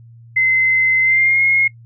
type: tone with pitch glide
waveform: sine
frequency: 2059 to 2153 Hz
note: C7 to C7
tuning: -28 to +49 cents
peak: -11 dBFS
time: 0.36-1.68 s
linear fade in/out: 10 ms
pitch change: +77 cents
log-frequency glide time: 1.02-1.42 s
effects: noise-tail reverb RT60 0.1 s tail -21 dB re dry + added 116 Hz sine -39 dBFS peak until 1.85 s